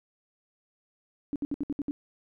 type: tone bursts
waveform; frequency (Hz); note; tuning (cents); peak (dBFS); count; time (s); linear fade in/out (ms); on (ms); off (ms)
sine; 286.6; D4; -42; -27; 7; 1.33-1.91; 0; 28; 64
effects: none